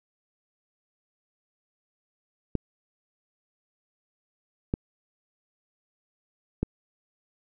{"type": "clicks", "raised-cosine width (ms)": 3, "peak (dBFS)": -12, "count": 3, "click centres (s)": [2.553, 4.739, 6.63], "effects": []}